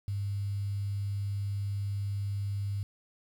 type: tone with quantisation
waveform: sine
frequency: 100 Hz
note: G2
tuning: 35 cents sharp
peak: -30 dBFS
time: 0.08-2.83 s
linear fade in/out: 0 ms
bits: 9
effects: none